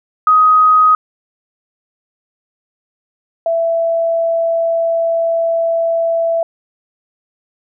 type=tone pair in turn; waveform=sine; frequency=1255 / 664.8 Hz; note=D#6 / E5; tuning=+15 / +15 cents; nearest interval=major seventh; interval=1100 cents; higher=first; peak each=-6 / -12 dBFS; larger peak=first; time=0.27-0.95 / 3.46-6.43 s; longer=second; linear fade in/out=2 ms; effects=none